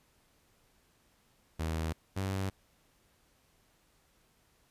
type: tone pair in turn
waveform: sawtooth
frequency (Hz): 80.3 / 96.24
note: E2 / G2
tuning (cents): -45 / -31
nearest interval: minor third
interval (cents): 314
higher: second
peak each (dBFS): -28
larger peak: neither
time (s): 1.59-1.93 / 2.16-2.5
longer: neither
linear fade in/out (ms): 10
effects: pink hiss -69 dBFS RMS until 4.7 s + resampled to 32000 Hz